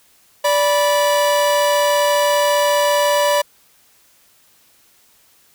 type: tone pair together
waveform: 45% pulse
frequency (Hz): 582 / 981.6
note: D5 / B5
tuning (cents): -16 / -11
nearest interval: major sixth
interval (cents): 905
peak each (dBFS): -15 / -18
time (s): 0.44-3.42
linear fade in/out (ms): 10
effects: white hiss -54 dBFS RMS until 5.54 s